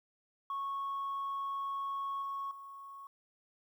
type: tone with level steps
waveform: sine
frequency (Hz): 1103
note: C#6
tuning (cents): -9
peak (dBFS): -33 / -35 / -46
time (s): 0.5-3.07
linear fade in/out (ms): 2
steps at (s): 2.22 / 2.51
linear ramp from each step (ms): 2
effects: tanh soft clip ceiling -32 dBFS + 11-bit